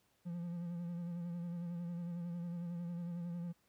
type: tone with vibrato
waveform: triangle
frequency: 172.6 Hz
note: F3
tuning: 20 cents flat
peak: -37 dBFS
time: 0.25-3.53 s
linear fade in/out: 20 ms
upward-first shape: sine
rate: 11 Hz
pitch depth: 38 cents each way
effects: pink hiss -75 dBFS RMS until 3.68 s + high-pass 60 Hz 12 dB/octave